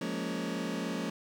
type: chord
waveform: sawtooth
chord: Bb minor seventh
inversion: second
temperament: just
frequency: 174.81 / 209.8 / 233.1 / 279.7 Hz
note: F3 / Ab3 / Bb3 / Db4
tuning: +2 / +18 / 0 / +16 cents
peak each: -34 dBFS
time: 0.01-1.1 s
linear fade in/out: 5 ms
effects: low-pass 8000 Hz 12 dB/octave + 10-bit